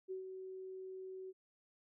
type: tone with ADSR envelope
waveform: sine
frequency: 376.5 Hz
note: F#4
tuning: 30 cents sharp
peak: -39 dBFS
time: 0.08-1.33 s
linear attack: 31 ms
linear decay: 120 ms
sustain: -6 dB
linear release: 36 ms
effects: none